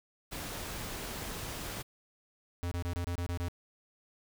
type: noise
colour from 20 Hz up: pink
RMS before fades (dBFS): -40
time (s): 0.31-1.83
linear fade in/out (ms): 20
type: tone bursts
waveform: square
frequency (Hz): 87.31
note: F2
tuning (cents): 0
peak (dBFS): -33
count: 8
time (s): 2.63-3.484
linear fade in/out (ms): 0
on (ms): 84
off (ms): 26
effects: none